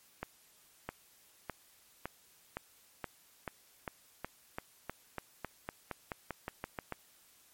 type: accelerating click train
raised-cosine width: 0.5 ms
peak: -22 dBFS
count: 21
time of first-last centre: 0.23-6.923 s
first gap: 660 ms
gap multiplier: 0.92
effects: white hiss -64 dBFS RMS until 7.53 s + MP3 64 kbps